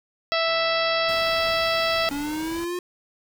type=harmonic tone; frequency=659.3 Hz; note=E5; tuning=in tune; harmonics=1 / 2 / 3 / 4 / 5 / 6 / 7 / 8; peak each=-24 / -27 / -29 / -30 / -31 / -32 / -32 / -33 dBFS; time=0.32-2.09 s; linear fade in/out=0 ms
type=click train; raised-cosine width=0.5 ms; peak=-30 dBFS; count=155; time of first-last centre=0.48-1.507 s; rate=150 Hz
type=noise; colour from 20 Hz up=pink; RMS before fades=-40 dBFS; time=1.08-2.65 s; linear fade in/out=10 ms
type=linear sweep; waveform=square; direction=up; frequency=280 to 360 Hz; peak=-27 dBFS; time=2.11-2.79 s; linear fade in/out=2 ms
effects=none